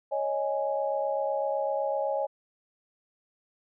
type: chord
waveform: sine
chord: C# suspended second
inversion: none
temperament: equal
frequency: 554.4 / 622.3 / 830.6 Hz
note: C#5 / D#5 / G#5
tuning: 0 / 0 / 0 cents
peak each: -29 / -31 / -32 dBFS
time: 0.11-2.27 s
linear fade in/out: 20 ms
effects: none